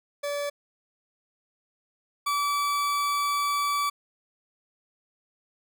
40% pulse tone pair in turn, 576 / 1152 Hz, D5 / D6, -34 / -34 cents, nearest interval octave, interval 1200 cents, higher second, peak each -27 / -23 dBFS, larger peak second, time 0.23-0.5 / 2.26-3.9 s, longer second, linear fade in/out 10 ms, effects none

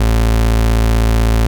35% pulse tone, 56 Hz, A1, 31 cents sharp, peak -8 dBFS, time 0-1.47 s, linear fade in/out 5 ms, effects none

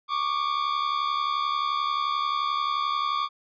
45% pulse tone pair together, 1118 / 1189.4 Hz, C#6 / D6, +14 / +22 cents, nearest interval minor second, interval 108 cents, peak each -27 dBFS, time 0.08-3.29 s, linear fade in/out 50 ms, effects resampled to 11025 Hz

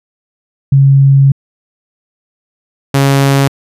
sine / sawtooth tone pair in turn, 137.3 / 138.02 Hz, C#3 / C#3, -16 / -7 cents, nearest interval unison, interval 9 cents, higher second, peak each -3 dBFS, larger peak neither, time 0.72-1.32 / 2.94-3.48 s, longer first, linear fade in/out 5 ms, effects resampled to 32000 Hz

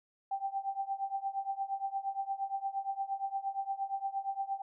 sine tone with tremolo, 784 Hz, G5, in tune, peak -29 dBFS, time 0.31-4.62 s, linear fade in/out 5 ms, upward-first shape triangle, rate 8.6 Hz, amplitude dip 95%, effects none

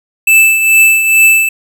square tone with tremolo, 2637 Hz, E7, in tune, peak -3 dBFS, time 0.27-1.49 s, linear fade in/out 5 ms, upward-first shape triangle, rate 2.3 Hz, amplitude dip 60%, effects none

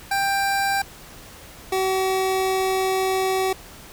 25% pulse tone pair in turn, 790 / 379.1 Hz, G5 / F#4, +13 / +42 cents, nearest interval octave + minor second, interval 1271 cents, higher first, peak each -16 dBFS, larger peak neither, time 0.11-0.82 / 1.72-3.53 s, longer second, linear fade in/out 5 ms, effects pink hiss -43 dBFS RMS until 3.92 s

